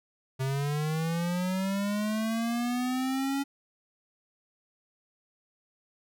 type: linear sweep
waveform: square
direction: up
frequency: 130.81 to 279.5 Hz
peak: -28 dBFS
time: 0.39-3.44 s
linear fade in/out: 20 ms
effects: none